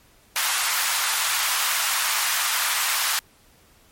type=high-pass noise; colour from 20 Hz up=pink; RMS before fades=-23 dBFS; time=0.36-3.19 s; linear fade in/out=0 ms; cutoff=970 Hz; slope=24 dB/octave; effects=pink hiss -56 dBFS RMS until 3.91 s + MP3 64 kbps